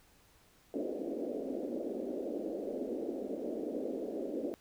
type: band-pass noise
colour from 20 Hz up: pink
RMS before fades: -38 dBFS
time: 0.74-4.54 s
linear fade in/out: 0 ms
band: 240 to 590 Hz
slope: 48 dB/octave
effects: pink hiss -65 dBFS RMS until 4.6 s